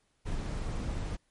brown noise, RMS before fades -34 dBFS, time 0.25-1.17 s, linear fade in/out 20 ms, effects pink hiss -73 dBFS RMS until 1.3 s + MP3 48 kbps

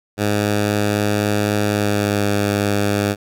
10% pulse tone with pitch glide, 103.83 to 101.99 Hz, G#2 to G#2, 0 to -31 cents, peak -8 dBFS, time 0.17-3.16 s, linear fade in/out 50 ms, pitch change -31 cents, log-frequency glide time 1.67-2.26 s, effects none

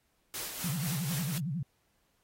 white noise with tremolo, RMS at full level -37 dBFS, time 0.34-1.38 s, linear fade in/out 0 ms, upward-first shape sine, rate 4 Hz, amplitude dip 45%
sine tone with vibrato, 155.56 Hz, D#3, in tune, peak -31 dBFS, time 0.64-1.63 s, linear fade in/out 5 ms, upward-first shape sine, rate 11 Hz, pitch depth 290 cents each way
effects pink hiss -74 dBFS RMS until 2.23 s + AAC 48 kbps

